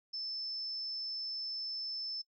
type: tone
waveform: sine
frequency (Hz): 5274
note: E8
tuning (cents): 0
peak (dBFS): -37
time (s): 0.13-2.22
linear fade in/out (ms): 10
effects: noise-tail reverb RT60 0.1 s tail -21 dB re dry